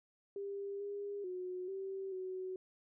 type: tone with pitch steps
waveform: sine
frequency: 399 / 405 / 365.1 / 386.1 / 372.8 Hz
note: G4 / G#4 / F#4 / G4 / F#4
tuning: +31 / -43 / -23 / -26 / +13 cents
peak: -39 dBFS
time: 0.36-2.56 s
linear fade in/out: 2 ms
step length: 440 ms
effects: none